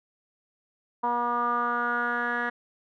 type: tone with low-pass filter sweep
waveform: 10% pulse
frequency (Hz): 240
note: B3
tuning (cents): -49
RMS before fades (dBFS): -27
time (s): 1.03-2.5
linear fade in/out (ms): 10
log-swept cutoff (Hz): 1000 to 1800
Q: 6
effects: none